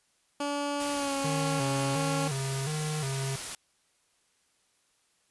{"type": "tone with pitch glide", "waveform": "15% pulse", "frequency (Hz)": [287.3, 275.9], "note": ["D4", "C#4"], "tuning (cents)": [-38, -8], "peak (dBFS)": -23, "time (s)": [0.4, 2.28], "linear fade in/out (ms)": 5, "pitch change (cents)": -70, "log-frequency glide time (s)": [0.92, 1.14]}
{"type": "noise", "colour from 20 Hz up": "white", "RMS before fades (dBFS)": -37, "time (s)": [0.8, 3.55], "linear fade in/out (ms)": 2}
{"type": "tone with vibrato", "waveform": "square", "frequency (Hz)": 144, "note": "D3", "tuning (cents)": -34, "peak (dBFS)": -31, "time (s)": [1.24, 3.36], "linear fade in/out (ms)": 5, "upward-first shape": "square", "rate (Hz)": 1.4, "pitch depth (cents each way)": 110}
{"effects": ["white hiss -70 dBFS RMS until 5.3 s", "resampled to 24000 Hz"]}